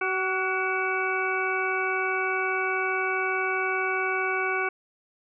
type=harmonic tone with a mistuned harmonic; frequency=377.7 Hz; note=F#4; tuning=36 cents sharp; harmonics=1 / 2 / 3 / 4 / 6 / 7; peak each=-30 / -33 / -32 / -29 / -30 / -38 dBFS; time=0.01-4.69 s; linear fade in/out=5 ms; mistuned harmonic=4; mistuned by=-41 cents; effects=none